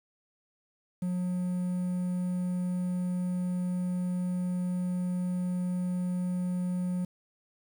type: tone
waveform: triangle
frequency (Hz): 180.2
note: F#3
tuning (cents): -45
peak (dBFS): -26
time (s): 1.02-7.05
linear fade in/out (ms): 5
effects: 9-bit